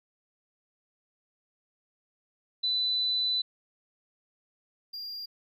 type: tone pair in turn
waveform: sine / triangle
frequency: 3994 / 4790 Hz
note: B7 / D8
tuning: +19 / +33 cents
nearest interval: minor third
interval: 314 cents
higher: second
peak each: -25 / -35 dBFS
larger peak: first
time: 2.63-3.42 / 4.93-5.26 s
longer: first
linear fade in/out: 10 ms
effects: none